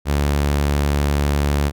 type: tone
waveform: sawtooth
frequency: 72 Hz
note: D2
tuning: 34 cents flat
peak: -12 dBFS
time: 0.05-1.72 s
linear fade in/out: 50 ms
effects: none